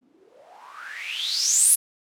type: noise with low-pass filter sweep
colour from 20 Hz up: violet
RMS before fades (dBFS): -25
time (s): 0.01-1.76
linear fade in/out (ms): 20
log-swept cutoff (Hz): 240 to 11000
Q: 9.3
effects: none